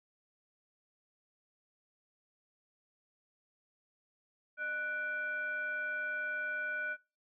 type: tone with frequency modulation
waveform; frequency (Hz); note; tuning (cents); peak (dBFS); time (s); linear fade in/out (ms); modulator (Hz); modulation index
sine; 1480; F#6; 0; -34; 4.57-6.97; 50; 871; 0.46
effects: noise-tail reverb RT60 0.3 s tail -24 dB re dry